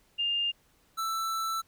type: tone pair in turn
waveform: sine / square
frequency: 2809 / 1325.7 Hz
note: F7 / E6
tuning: +9 / +9 cents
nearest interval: octave + minor second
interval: 1300 cents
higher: first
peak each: -26 / -30 dBFS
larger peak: first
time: 0.18-0.52 / 0.97-1.62 s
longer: second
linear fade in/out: 20 ms
effects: pink hiss -66 dBFS RMS until 1.67 s